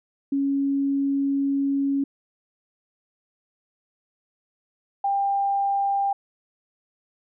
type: tone pair in turn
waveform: sine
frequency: 277.2 / 795 Hz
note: C#4 / G5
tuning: 0 / +24 cents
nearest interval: octave + tritone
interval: 1824 cents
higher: second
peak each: -20 dBFS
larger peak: neither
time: 0.32-2.04 / 5.04-6.13 s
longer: first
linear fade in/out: 5 ms
effects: none